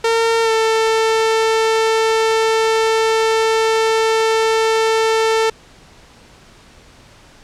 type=tone with pitch glide; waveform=sawtooth; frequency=455.4 to 445.5 Hz; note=A#4 to A4; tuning=-40 to +22 cents; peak=-9 dBFS; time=0.04-5.5 s; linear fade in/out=5 ms; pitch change=-38 cents; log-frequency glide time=0.43-0.51 s; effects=pink hiss -45 dBFS RMS until 7.43 s + low-pass 7000 Hz 12 dB/octave